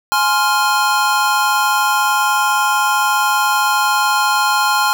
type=chord; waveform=square; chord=F minor; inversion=first; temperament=just; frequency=838.1 / 1047.7 / 1396.9 Hz; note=Ab5 / C6 / F6; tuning=+16 / +2 / 0 cents; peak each=-18 dBFS; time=0.12-4.93 s; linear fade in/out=0 ms; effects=none